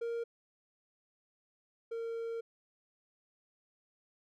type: tone pair in turn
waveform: triangle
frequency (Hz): 466.2 / 459.3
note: A#4 / A#4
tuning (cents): 0 / -26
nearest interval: unison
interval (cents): 26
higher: first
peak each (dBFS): -32 / -34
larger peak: first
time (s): 0.01-0.24 / 1.91-2.41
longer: second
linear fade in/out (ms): 10
effects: none